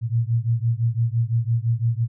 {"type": "beating tone pair", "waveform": "sine", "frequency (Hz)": [113.6, 119.5], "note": ["A#2", "A#2"], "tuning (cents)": [-44, 43], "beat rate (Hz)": 5.9, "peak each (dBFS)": [-21, -22], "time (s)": [0.01, 2.08], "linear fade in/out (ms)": 50, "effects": []}